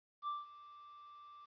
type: tone with ADSR envelope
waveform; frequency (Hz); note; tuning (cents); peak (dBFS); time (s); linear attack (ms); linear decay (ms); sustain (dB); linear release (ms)
triangle; 1174.7; D6; 0; -34; 0.22-1.46; 56; 180; -18; 15
effects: resampled to 11025 Hz + 12-bit